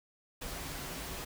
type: noise with comb filter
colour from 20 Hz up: pink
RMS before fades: -41 dBFS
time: 0.41-1.25 s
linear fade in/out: 10 ms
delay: 9.3 ms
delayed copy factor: -0.5
effects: none